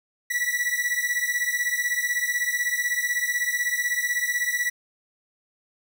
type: beating tone pair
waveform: 45% pulse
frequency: 1940 / 1956 Hz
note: B6 / B6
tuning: -31 / -17 cents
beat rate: 16 Hz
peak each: -26 dBFS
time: 0.3-4.7 s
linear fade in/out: 10 ms
effects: none